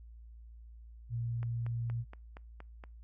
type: tone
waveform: sine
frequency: 117.4 Hz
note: A#2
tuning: 13 cents sharp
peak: -33 dBFS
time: 1.09-2.05 s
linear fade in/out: 50 ms
type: click train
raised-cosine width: 0.5 ms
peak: -33 dBFS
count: 7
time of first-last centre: 1.43-2.838 s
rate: 4.26 Hz
effects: noise-tail reverb RT60 0.3 s tail -26 dB re dry + added 57 Hz sine -49 dBFS peak until 3.03 s